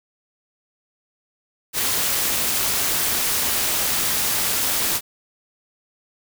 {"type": "noise with amplitude modulation", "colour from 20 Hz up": "white", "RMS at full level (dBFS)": -19, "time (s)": [1.73, 5.01], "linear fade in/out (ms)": 50, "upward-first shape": "sine", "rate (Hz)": 290, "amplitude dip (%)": 55, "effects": []}